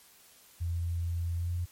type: tone with pitch glide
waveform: sine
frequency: 85.2 to 87.44 Hz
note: F2 to F2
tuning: -42 to +3 cents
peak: -29 dBFS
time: 0.6-1.66 s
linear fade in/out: 20 ms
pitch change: +45 cents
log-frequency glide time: 1.36-1.53 s
effects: white hiss -58 dBFS RMS until 1.71 s + MP3 64 kbps